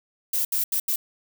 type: noise bursts at uneven times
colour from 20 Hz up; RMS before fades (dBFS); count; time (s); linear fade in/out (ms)
violet; -24; 4; 0.33-0.45 / 0.52-0.64 / 0.72-0.8 / 0.88-0.96; 5
effects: none